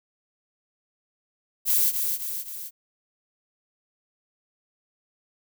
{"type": "noise with echo", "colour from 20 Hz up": "violet", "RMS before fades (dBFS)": -21, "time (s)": [1.65, 1.93], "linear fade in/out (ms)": 50, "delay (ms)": 260, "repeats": 3, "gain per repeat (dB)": -5, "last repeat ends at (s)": 2.71, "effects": []}